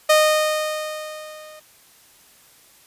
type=tone with level ramp; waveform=sawtooth; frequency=616 Hz; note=D#5; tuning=17 cents flat; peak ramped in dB=-7 to -37 dBFS; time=0.09-1.6 s; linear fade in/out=10 ms; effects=white hiss -52 dBFS RMS until 2.86 s + resampled to 32000 Hz